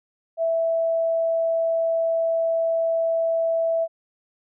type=tone; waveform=sine; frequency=659 Hz; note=E5; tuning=1 cent flat; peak=-19 dBFS; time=0.37-3.88 s; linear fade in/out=50 ms; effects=none